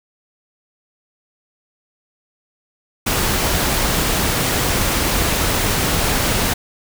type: noise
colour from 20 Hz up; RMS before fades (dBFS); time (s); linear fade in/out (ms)
pink; -18; 3.06-6.54; 10
effects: none